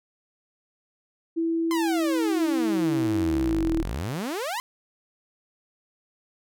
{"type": "tone with pitch glide", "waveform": "sine", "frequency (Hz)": [330, 324.9], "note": ["E4", "E4"], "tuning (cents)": [2, -25], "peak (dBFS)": -22, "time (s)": [1.36, 3.83], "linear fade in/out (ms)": 20, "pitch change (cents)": -27, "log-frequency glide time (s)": [1.82, 2.15]}
{"type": "exponential two-way sweep", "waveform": "sawtooth", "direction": "down then up", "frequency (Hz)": [1054, 35, 1054], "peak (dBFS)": -24, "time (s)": [1.71, 4.6], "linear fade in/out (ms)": 0, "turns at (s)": 3.8}
{"effects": []}